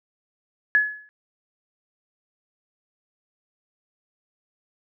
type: tone with exponential decay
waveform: sine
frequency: 1700 Hz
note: G#6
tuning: 40 cents sharp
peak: -12 dBFS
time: 0.75-1.09 s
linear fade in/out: 0 ms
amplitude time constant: 73 ms
effects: none